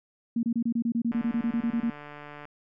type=tone bursts; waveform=sine; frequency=233.1 Hz; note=A#3; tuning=in tune; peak=-23 dBFS; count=16; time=0.36-1.901 s; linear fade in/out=5 ms; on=71 ms; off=27 ms
type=click train; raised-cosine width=0.5 ms; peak=-28 dBFS; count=197; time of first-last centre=1.12-2.453 s; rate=147 Hz
effects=none